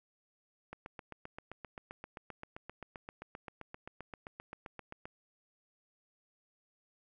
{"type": "click train", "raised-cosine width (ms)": 0.5, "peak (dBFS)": -29, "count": 34, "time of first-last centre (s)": [0.73, 5.055], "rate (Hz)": 7.63, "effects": []}